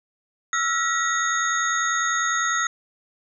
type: tone cluster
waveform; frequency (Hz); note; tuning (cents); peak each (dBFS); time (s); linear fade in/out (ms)
sine; 1316 / 1406 / 1917 / 3681 / 6620; E6 / F6 / A#6 / A#7 / G#8; -3 / +11 / +48 / -23 / -6; -25 / -29 / -25 / -32 / -27; 0.53-2.67; 2
effects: none